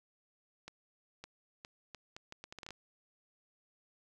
accelerating click train, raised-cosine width 0.2 ms, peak -29 dBFS, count 13, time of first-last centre 0.68-2.707 s, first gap 560 ms, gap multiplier 0.73, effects none

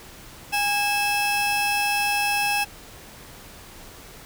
35% pulse tone pair together, 820 / 2617 Hz, G#5 / E7, -22 / -13 cents, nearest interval octave + minor sixth, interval 2009 cents, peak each -22 dBFS, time 0.52-2.65 s, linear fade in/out 20 ms, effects pink hiss -44 dBFS RMS until 4.25 s

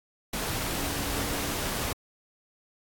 sine tone in noise, 282 Hz, C#4, 30 cents sharp, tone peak -37 dBFS, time 0.7-1.56 s, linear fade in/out 5 ms, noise pink, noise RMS -31 dBFS, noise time 0.33-1.93 s, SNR -9 dB, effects AAC 64 kbps

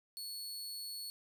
sawtooth tone, 4400 Hz, C#8, 14 cents flat, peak -39 dBFS, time 0.17-1.1 s, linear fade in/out 0 ms, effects none

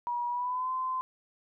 sine tone with pitch glide, 962 to 1031 Hz, B5 to C6, -46 to -26 cents, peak -29 dBFS, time 0.07-1.01 s, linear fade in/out 0 ms, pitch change +120 cents, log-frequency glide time 0.28-0.71 s, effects none

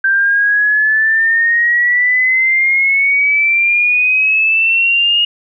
sine exponential sweep, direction up, 1568 to 2867 Hz, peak -9 dBFS, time 0.04-5.25 s, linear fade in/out 5 ms, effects none

